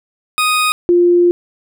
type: tone pair in turn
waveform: 20% pulse / sine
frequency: 1245 / 350.1 Hz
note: D#6 / F4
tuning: +1 / +4 cents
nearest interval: octave + minor seventh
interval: 2197 cents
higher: first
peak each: -7 dBFS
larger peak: neither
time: 0.38-0.72 / 0.89-1.31 s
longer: second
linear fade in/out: 0 ms
effects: none